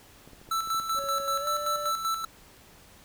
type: clicks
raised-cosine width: 2 ms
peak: -36 dBFS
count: 11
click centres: 0.276 / 0.333 / 0.415 / 0.489 / 0.674 / 0.747 / 0.801 / 0.948 / 0.987 / 1.04 / 1.201 s
type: tone with tremolo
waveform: square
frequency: 1324 Hz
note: E6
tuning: 7 cents sharp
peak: -26 dBFS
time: 0.51-2.25 s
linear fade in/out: 5 ms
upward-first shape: square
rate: 5.2 Hz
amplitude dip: 55%
type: tone with pitch glide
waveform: triangle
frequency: 556 to 588.4 Hz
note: C#5 to D5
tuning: +5 to +3 cents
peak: -32 dBFS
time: 0.95-1.93 s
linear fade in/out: 50 ms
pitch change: +98 cents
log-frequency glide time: 1.4-1.46 s
effects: pink hiss -54 dBFS RMS until 3.04 s